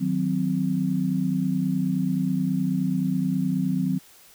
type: chord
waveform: sine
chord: C diminished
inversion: first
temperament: equal with one note detuned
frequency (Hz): 155.56 / 185 / 259.2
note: Eb3 / Gb3 / C4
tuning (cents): 0 / 0 / -16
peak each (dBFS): -28 / -24 / -26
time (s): 0-3.99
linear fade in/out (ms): 20
effects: white hiss -52 dBFS RMS until 4.34 s